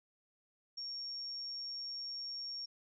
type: tone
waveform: sine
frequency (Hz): 5530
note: F8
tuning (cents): -18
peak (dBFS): -40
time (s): 0.77-2.66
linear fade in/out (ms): 10
effects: none